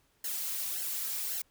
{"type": "noise with flanger", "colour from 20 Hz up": "blue", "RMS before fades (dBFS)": -35, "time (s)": [0.24, 1.42], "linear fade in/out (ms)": 5, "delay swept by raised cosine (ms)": [0.82, 3.52], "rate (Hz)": 1.8, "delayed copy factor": -0.8, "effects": ["pink hiss -70 dBFS RMS until 1.5 s"]}